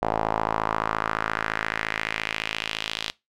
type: tone with band-pass filter sweep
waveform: sawtooth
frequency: 54.4 Hz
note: A1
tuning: 19 cents flat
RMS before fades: -28 dBFS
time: 0.02-3.11 s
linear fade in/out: 0 ms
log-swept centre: 750 to 3600 Hz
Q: 2.3
effects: noise-tail reverb RT60 0.2 s tail -21 dB re dry